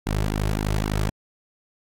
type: tone with flanger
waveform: sawtooth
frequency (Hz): 51.91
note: G#1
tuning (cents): 0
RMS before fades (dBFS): -24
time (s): 0.06-1.1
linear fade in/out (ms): 10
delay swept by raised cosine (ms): 1.6 to 4.1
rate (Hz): 3.7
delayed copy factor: -0.75
effects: AAC 48 kbps